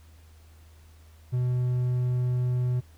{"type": "tone", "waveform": "triangle", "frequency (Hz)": 124.6, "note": "B2", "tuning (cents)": 16, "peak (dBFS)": -21, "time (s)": [1.32, 2.81], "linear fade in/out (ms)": 20, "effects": ["added 79 Hz sine -50 dBFS peak until 2.97 s", "pink hiss -61 dBFS RMS until 2.97 s"]}